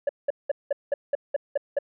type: tone bursts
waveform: sine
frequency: 568 Hz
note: C#5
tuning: 42 cents sharp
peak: -17 dBFS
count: 9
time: 0.07-1.788 s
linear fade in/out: 5 ms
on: 22 ms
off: 190 ms
effects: tanh soft clip ceiling -19 dBFS